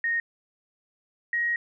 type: tone pair in turn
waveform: sine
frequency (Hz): 1857 / 1887.3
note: A#6 / A#6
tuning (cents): -7 / +21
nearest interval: unison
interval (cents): 28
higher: second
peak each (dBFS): -23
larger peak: neither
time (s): 0.04-0.2 / 1.33-1.56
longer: second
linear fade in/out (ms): 2
effects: none